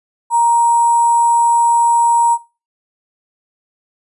sine tone with sample-and-hold, 937 Hz, A#5, 9 cents sharp, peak -9 dBFS, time 0.3-2.38 s, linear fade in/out 50 ms, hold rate 8820 Hz, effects noise-tail reverb RT60 0.3 s tail -18 dB re dry + resampled to 24000 Hz

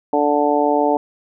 harmonic tone, 146.6 Hz, D3, 3 cents flat, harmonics 2 / 3 / 4 / 5 / 6, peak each -20 / -20 / -20 / -20 / -20 dBFS, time 0.13-0.97 s, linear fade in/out 2 ms, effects none

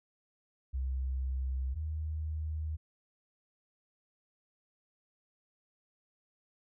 sine tone pair in turn, 65.41 / 77.79 Hz, C2 / D#2, 0 / 0 cents, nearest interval minor third, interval 300 cents, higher second, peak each -31 / -33 dBFS, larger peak first, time 0.73-1.75 / 1.75-2.77 s, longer neither, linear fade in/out 20 ms, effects none

